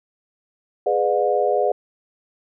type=chord; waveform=sine; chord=G# diminished seventh; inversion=none; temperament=just; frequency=415.3 / 498.4 / 598 / 717.6 Hz; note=G#4 / B4 / D5 / F5; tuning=0 / +16 / +31 / +47 cents; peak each=-22 dBFS; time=0.86-1.72 s; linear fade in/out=5 ms; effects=none

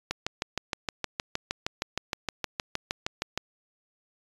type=click train; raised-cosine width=0.2 ms; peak=-11 dBFS; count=22; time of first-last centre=0.11-3.376 s; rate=6.43 Hz; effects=resampled to 24000 Hz

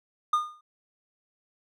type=tone with exponential decay; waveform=triangle; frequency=1219 Hz; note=D#6; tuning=36 cents flat; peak=-16 dBFS; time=0.33-0.61 s; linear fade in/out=5 ms; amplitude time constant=59 ms; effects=none

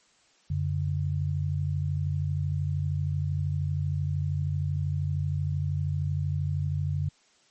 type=tone pair together; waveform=sine; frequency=91.1 / 143.99 Hz; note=F#2 / D3; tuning=-26 / -34 cents; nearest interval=minor sixth; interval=792 cents; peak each=-28 dBFS; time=0.5-7.09 s; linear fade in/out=5 ms; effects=white hiss -63 dBFS RMS until 7.5 s + MP3 32 kbps

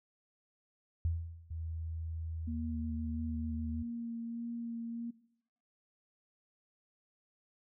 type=tone with exponential decay; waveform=sine; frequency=83.2 Hz; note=E2; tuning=17 cents sharp; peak=-27 dBFS; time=1.05-1.61 s; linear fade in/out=0 ms; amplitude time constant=120 ms
type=tone with pitch glide; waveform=sine; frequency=81.3 to 79.4 Hz; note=E2 to D#2; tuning=-23 to +36 cents; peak=-37 dBFS; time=1.5-3.83 s; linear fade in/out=10 ms; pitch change=-41 cents; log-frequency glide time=2.38-2.64 s
type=tone with vibrato; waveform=sine; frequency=233.1 Hz; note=A#3; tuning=in tune; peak=-37 dBFS; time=2.47-5.11 s; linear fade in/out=10 ms; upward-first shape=sine; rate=1.6 Hz; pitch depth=14 cents each way
effects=noise-tail reverb RT60 0.7 s tail -19 dB re dry

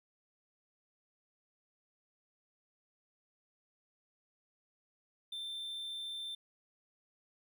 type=tone; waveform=triangle; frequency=3563 Hz; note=A7; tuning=21 cents sharp; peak=-38 dBFS; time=5.32-6.35 s; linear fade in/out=5 ms; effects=none

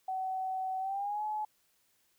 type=tone with pitch glide; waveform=sine; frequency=755 to 852.4 Hz; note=F#5 to G#5; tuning=+35 to +45 cents; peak=-32 dBFS; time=0.08-1.45 s; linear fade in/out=5 ms; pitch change=+210 cents; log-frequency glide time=0.79-1.24 s; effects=white hiss -72 dBFS RMS until 2.18 s

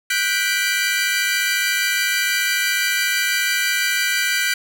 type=chord; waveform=sawtooth; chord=G major seventh; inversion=third; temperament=equal with one note detuned; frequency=1468.1 / 1568 / 1975.5 / 2349 Hz; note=F#6 / G6 / B6 / D7; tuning=-14 / 0 / 0 / 0 cents; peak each=-20 dBFS; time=0.1-4.54 s; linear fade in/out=5 ms; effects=none

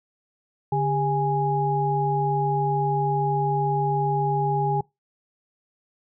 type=tone cluster; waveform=sine; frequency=144.5 / 402.2 / 828 Hz; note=D3 / G4 / G#5; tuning=-28 / +44 / -5 cents; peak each=-24 / -28 / -23 dBFS; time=0.72-4.81 s; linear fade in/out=5 ms; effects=noise-tail reverb RT60 0.2 s tail -24 dB re dry

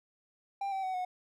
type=tone with pitch steps; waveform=triangle; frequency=792 / 771.2 / 751 / 731.3 Hz; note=G5 / G5 / F#5 / F#5; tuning=+18 / -28 / +26 / -20 cents; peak=-30 dBFS; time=0.61-1.05 s; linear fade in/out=5 ms; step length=110 ms; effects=none

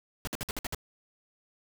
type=noise bursts; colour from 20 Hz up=pink; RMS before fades=-34 dBFS; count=7; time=0.25-0.747 s; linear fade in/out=0 ms; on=23 ms; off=56 ms; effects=none

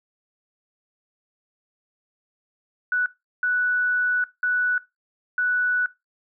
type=tone bursts at uneven times; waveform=sine; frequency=1480 Hz; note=F#6; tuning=in tune; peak=-19 dBFS; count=4; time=2.92-3.06 / 3.43-4.24 / 4.43-4.78 / 5.38-5.86 s; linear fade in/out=2 ms; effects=noise-tail reverb RT60 0.2 s tail -18 dB re dry

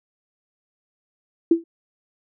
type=tone with exponential decay; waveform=sine; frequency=333.4 Hz; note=E4; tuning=20 cents sharp; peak=-8 dBFS; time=1.51-1.64 s; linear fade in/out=5 ms; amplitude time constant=28 ms; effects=none

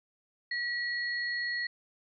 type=tone pair together; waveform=sine; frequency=1926 / 4318 Hz; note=B6 / C#8; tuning=-44 / -46 cents; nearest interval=octave + major second; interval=1398 cents; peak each=-31 / -38 dBFS; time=0.51-1.67 s; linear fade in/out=5 ms; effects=none

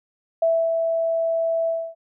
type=tone with ADSR envelope; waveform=sine; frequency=659.3 Hz; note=E5; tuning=in tune; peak=-15 dBFS; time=0.42-1.95 s; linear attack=5 ms; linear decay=270 ms; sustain=-4 dB; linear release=270 ms; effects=none

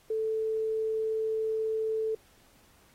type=tone; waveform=sine; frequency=440 Hz; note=A4; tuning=in tune; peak=-27 dBFS; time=0.1-2.15 s; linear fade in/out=5 ms; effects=pink hiss -62 dBFS RMS until 2.94 s + AAC 48 kbps

